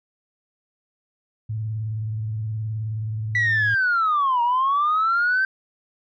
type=tone with vibrato; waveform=sine; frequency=109.1 Hz; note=A2; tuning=14 cents flat; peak=-24 dBFS; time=1.49-3.75 s; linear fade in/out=10 ms; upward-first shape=square; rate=19 Hz; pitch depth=44 cents each way
type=linear two-way sweep; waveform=sine; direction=down then up; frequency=1975.5 to 936 to 1563 Hz; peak=-16 dBFS; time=3.35-5.45 s; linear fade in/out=2 ms; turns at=4.42 s
effects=tanh soft clip ceiling -14 dBFS